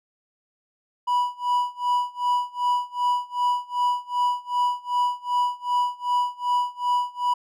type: tone with tremolo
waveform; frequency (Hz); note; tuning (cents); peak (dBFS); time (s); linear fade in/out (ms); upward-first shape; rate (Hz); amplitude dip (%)
triangle; 981; B5; -12; -16; 1.07-7.34; 10; sine; 2.6; 95
effects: none